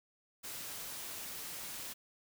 white noise, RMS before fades -44 dBFS, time 0.43-1.94 s, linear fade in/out 20 ms, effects none

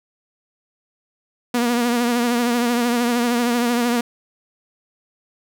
sawtooth tone with vibrato, 239.6 Hz, A#3, 48 cents sharp, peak -13 dBFS, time 1.54-4.01 s, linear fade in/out 5 ms, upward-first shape triangle, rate 13 Hz, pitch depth 55 cents each way, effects none

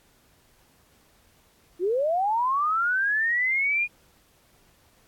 sine linear sweep, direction up, 331 to 2460 Hz, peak -21 dBFS, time 1.79-3.88 s, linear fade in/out 50 ms, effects pink hiss -61 dBFS RMS until 5.07 s + AAC 64 kbps

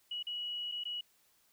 sine tone with dropouts, 2925 Hz, F#7, 21 cents flat, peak -36 dBFS, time 0.11-1.01 s, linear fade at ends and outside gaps 5 ms, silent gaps 0.228-0.268 / 0.716-0.72 / 0.838-0.853 s, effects white hiss -70 dBFS RMS until 1.52 s

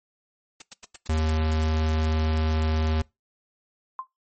white noise bursts, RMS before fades -39 dBFS, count 10, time 0.6-1.646 s, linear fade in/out 5 ms, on 20 ms, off 94 ms
square tone, 78.6 Hz, D#2, 18 cents sharp, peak -22 dBFS, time 1.09-3.02 s, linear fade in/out 5 ms
sine tone with exponential decay, 1046.5 Hz, C6, in tune, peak -25 dBFS, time 3.99-4.07 s, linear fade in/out 1 ms, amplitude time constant 17 ms
effects noise-tail reverb RT60 0.2 s tail -22 dB re dry + MP3 32 kbps

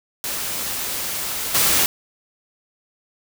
white noise with level steps, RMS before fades -26 / -17 dBFS, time 0.24-1.86 s, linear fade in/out 0 ms, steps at 1.54 s, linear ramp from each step 10 ms, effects none

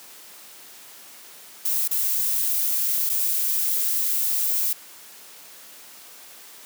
violet noise with dropouts, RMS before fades -23 dBFS, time 1.65-4.73 s, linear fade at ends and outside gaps 5 ms, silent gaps 1.878-1.91 / 3.093-3.097 s, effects white hiss -45 dBFS RMS until 6.65 s + high-pass 200 Hz 12 dB/octave

